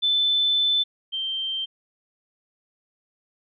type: tone pair in turn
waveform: sine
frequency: 3520 / 3140 Hz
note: A7 / G7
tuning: 0 / +2 cents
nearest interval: major second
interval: 198 cents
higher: first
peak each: -18 / -25 dBFS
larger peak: first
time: 0.02-0.84 / 1.12-1.66 s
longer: first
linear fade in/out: 20 ms
effects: none